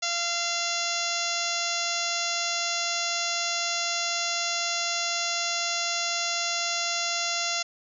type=harmonic tone with a mistuned harmonic; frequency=688 Hz; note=F5; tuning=26 cents flat; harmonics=1 / 2 / 3 / 4 / 5 / 6 / 7 / 8 / 9 / 10; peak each=-35 / -35 / -35 / -35 / -35 / -35 / -35 / -35 / -35 / -35 dBFS; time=0.02-7.63 s; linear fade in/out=10 ms; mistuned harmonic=10; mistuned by=-20 cents; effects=none